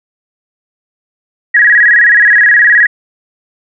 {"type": "tone with vibrato", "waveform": "sine", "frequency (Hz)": 1783, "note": "A6", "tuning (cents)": 22, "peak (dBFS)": -3, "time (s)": [1.54, 2.87], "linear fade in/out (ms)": 10, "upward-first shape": "square", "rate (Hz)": 19, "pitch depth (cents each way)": 110, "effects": []}